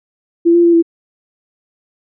sine tone with pitch steps, 338.6 / 344.4 / 340.9 / 334.2 Hz, E4 / F4 / F4 / E4, +46 / -24 / -42 / +24 cents, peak -6 dBFS, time 0.45-0.826 s, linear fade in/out 20 ms, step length 94 ms, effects none

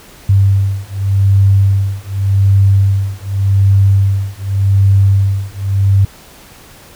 sine beating tone pair, 97.8 / 98.66 Hz, G2 / G2, -4 / +12 cents, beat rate 0.86 Hz, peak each -11 dBFS, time 0.29-6.05 s, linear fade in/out 5 ms, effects pink hiss -39 dBFS RMS until 6.95 s

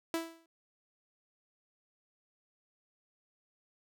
sawtooth tone with exponential decay, 329.6 Hz, E4, in tune, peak -25 dBFS, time 0.14-0.46 s, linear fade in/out 1 ms, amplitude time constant 69 ms, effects none

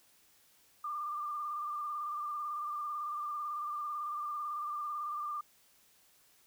sine tone with vibrato, 1191 Hz, D6, 24 cents sharp, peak -35 dBFS, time 0.84-5.41 s, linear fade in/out 5 ms, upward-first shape square, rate 18 Hz, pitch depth 26 cents each way, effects white hiss -66 dBFS RMS until 6.46 s

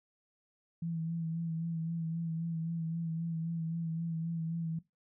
sine tone with vibrato, 164.81 Hz, E3, in tune, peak -33 dBFS, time 0.82-4.79 s, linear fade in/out 5 ms, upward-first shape sine, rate 3.8 Hz, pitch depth 33 cents each way, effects noise-tail reverb RT60 0.2 s tail -19 dB re dry

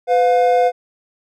triangle tone pair together, 502 / 710 Hz, B4 / F5, +28 / +28 cents, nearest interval tritone, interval 600 cents, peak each -12 dBFS, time 0.07-0.72 s, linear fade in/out 50 ms, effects none

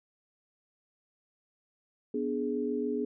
sine chord, G# diminished, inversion first, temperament equal with one note detuned, 246.9 / 293.7 / 418.4 Hz, B3 / D4 / G#4, 0 / 0 / +13 cents, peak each -33 / -35 / -32 dBFS, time 2.14-3.05 s, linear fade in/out 5 ms, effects none

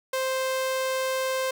sawtooth tone, 523.3 Hz, C5, in tune, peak -21 dBFS, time 0.13-1.51 s, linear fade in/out 5 ms, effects none

